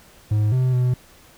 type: tone with pitch steps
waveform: triangle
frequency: 106 / 128.2 / 125.2 Hz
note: G#2 / C3 / B2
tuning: +36 / -35 / +24 cents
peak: -14 dBFS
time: 0.31-0.94 s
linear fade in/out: 5 ms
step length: 210 ms
effects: pink hiss -50 dBFS RMS until 1.37 s